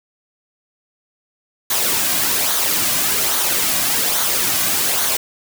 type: noise with flanger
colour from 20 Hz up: white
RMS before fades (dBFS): -18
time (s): 1.7-5.17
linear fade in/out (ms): 5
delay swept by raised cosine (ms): 0.38 to 2.28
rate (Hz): 1.2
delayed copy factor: -0.5
effects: none